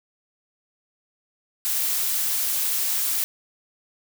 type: noise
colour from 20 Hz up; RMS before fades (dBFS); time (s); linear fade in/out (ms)
blue; -24; 1.65-3.24; 0
effects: none